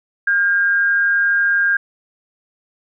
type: tone pair together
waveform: sine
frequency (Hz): 1425 / 1612.9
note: F6 / G6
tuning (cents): +34 / +49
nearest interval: major second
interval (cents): 215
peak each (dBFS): -24 / -13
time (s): 0.27-1.77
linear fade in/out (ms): 5
effects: none